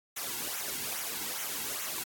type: noise with flanger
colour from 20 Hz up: white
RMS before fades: -36 dBFS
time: 0.16-2.04 s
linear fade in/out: 10 ms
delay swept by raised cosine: 0.21 to 1.71 ms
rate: 2.4 Hz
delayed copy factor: -0.7
effects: AAC 64 kbps